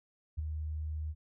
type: tone with ADSR envelope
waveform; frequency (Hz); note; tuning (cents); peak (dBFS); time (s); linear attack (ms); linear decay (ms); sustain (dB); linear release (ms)
sine; 77.2; D#2; -13; -29; 0.37-1.15; 22; 9; -5; 50
effects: none